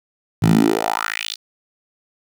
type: tone with high-pass filter sweep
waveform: 10% pulse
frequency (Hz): 54.5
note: A1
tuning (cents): -16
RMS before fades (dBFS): -18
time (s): 0.42-1.36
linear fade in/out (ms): 10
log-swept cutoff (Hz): 120 to 4500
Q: 3.9
effects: none